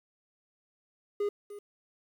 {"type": "tone with echo", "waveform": "triangle", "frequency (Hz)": 409.7, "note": "G#4", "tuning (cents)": -24, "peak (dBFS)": -25, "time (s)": [1.2, 1.29], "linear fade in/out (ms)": 5, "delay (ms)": 300, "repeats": 1, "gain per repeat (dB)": -14, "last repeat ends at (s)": 1.59, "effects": ["10-bit"]}